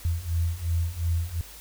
sine beating tone pair, 82.41 / 85.21 Hz, E2 / F2, 0 / -42 cents, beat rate 2.8 Hz, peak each -28 / -26 dBFS, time 0.05-1.41 s, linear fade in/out 0 ms, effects added 50 Hz sine -48 dBFS peak until 1.6 s + white hiss -46 dBFS RMS until 1.6 s

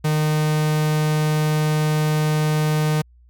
45% pulse tone, 153.4 Hz, D#3, 24 cents flat, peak -17 dBFS, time 0.04-3.02 s, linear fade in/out 10 ms, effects added 60 Hz sine -48 dBFS peak until 3.29 s

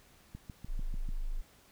click train, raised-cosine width 5 ms, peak -31 dBFS, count 6, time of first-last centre 0.35-1.09 s, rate 6.76 Hz
sine tone, 25.96 Hz, G#0, in tune, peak -31 dBFS, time 0.68-1.42 s, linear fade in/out 20 ms
effects pink hiss -62 dBFS RMS until 1.71 s

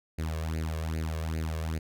sawtooth tone with flanger, 79.9 Hz, D#2, 47 cents sharp, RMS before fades -32 dBFS, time 0.18-1.79 s, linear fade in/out 10 ms, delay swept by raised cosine 0.44 to 1.84 ms, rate 2.5 Hz, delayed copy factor +0.75, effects none

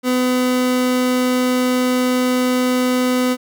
30% pulse tone, 251.9 Hz, B3, 34 cents sharp, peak -12 dBFS, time 0.03-3.37 s, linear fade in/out 50 ms, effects none

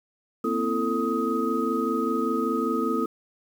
sine tone cluster, 235.1 / 260.2 / 333.7 / 444.7 / 1256 Hz, A#3 / C4 / E4 / A4 / D#6, +15 / -9 / +21 / +18 / +16 cents, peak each -29 dBFS, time 0.44-3.06 s, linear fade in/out 5 ms, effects 8-bit

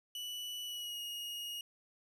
40% pulse tone with pitch glide, 2960 to 2872 Hz, F#7 to F7, 0 to +48 cents, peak -39 dBFS, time 0.15-1.61 s, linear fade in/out 2 ms, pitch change -52 cents, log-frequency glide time 0.65-1 s, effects none

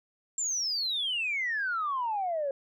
sine exponential sweep, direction down, 7459 to 537 Hz, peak -27 dBFS, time 0.38-2.51 s, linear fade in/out 2 ms, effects tanh soft clip ceiling -23 dBFS

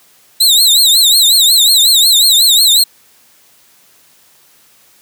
sawtooth tone with vibrato, 3923 Hz, B7, 12 cents flat, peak -3 dBFS, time 0.4-2.84 s, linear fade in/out 10 ms, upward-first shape triangle, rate 5.5 Hz, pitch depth 180 cents each way, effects white hiss -48 dBFS RMS until 5.01 s + high-pass 80 Hz 12 dB/octave

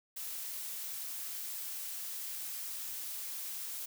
blue noise, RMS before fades -41 dBFS, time 0.16-3.86 s, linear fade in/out 10 ms, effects none

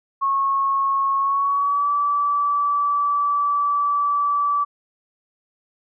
sine tone with pitch glide, 1095 to 1155.4 Hz, C#6 to D6, -22 to -29 cents, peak -17 dBFS, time 0.21-4.65 s, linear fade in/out 20 ms, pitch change +93 cents, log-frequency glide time 1.18-1.9 s, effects none

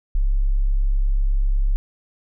sine tone, 34.04 Hz, C#1, 31 cents flat, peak -15 dBFS, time 0.15-1.76 s, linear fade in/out 0 ms, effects none

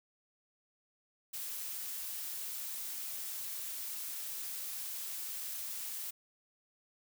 blue noise, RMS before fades -41 dBFS, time 1.33-6.11 s, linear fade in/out 10 ms, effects none

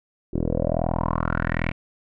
10% pulse tone with low-pass filter sweep, 41.2 Hz, E1, in tune, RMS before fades -24 dBFS, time 0.33-1.72 s, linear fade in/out 10 ms, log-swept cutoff 370 to 2400 Hz, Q 5.3, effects none

